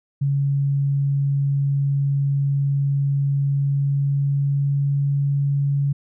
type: tone with pitch glide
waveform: sine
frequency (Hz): 139.8 to 140.77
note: C#3 to C#3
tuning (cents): +15 to +27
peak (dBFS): -17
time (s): 0.21-5.93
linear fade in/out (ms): 10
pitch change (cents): +12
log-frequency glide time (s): 3.58-4.99
effects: none